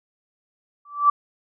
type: tone with exponential growth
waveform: sine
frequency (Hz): 1162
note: D6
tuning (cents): -19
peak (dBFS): -9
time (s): 0.85-1.1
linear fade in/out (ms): 5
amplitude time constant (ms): 53
effects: none